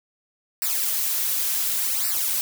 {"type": "noise with flanger", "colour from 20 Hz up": "blue", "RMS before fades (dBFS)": -24, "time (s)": [0.62, 2.41], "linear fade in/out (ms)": 0, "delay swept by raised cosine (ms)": [0.3, 6.2], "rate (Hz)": 0.69, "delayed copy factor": -1, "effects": []}